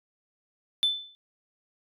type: tone with exponential decay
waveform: sine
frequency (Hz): 3520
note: A7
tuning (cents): 0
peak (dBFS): -16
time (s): 0.83-1.15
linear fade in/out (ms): 0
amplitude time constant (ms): 69
effects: tanh soft clip ceiling -18 dBFS